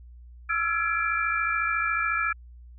sine tone cluster, 1315 / 1369 / 1685 / 2353 Hz, E6 / F6 / G#6 / D7, -5 / -35 / +25 / +3 cents, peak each -29 dBFS, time 0.49-2.33 s, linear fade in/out 10 ms, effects added 60 Hz sine -44 dBFS peak until 2.78 s

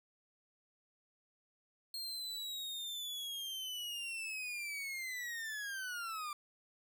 40% pulse linear sweep, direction down, 4244 to 1174.7 Hz, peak -39 dBFS, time 1.94-6.33 s, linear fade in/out 2 ms, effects none

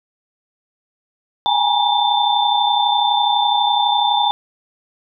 sine tone cluster, 806 / 838 / 953 / 3554 Hz, G5 / G#5 / A#5 / A7, +48 / +15 / +38 / +17 cents, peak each -19 dBFS, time 1.46-4.31 s, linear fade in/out 0 ms, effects none

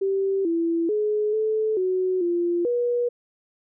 sine tone with pitch steps, 389.3 / 333.9 / 422.6 / 435 / 370.8 / 346.4 / 483 Hz, G4 / E4 / G#4 / A4 / F#4 / F4 / B4, -12 / +22 / +30 / -20 / +4 / -14 / -39 cents, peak -20 dBFS, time 0.01-3.09 s, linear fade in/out 10 ms, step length 440 ms, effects none

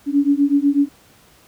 sine beating tone pair, 280 / 288.1 Hz, C#4 / D4, +18 / -33 cents, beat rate 8.1 Hz, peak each -16 dBFS, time 0.06-0.89 s, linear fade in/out 50 ms, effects pink hiss -51 dBFS RMS until 1.47 s + high-pass 60 Hz 12 dB/octave

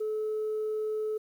sine tone, 431.1 Hz, A4, 35 cents flat, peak -27 dBFS, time 0-1.18 s, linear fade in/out 10 ms, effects tanh soft clip ceiling -26 dBFS + 10-bit

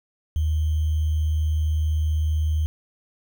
sine tone with sample-and-hold, 77.78 Hz, D#2, in tune, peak -19 dBFS, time 0.36-2.66 s, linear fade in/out 0 ms, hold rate 3150 Hz, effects none

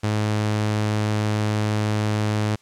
sawtooth tone, 106.3 Hz, G#2, 41 cents sharp, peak -16 dBFS, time 0.03-2.56 s, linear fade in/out 10 ms, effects white hiss -58 dBFS RMS until 2.61 s + low-pass 8000 Hz 12 dB/octave

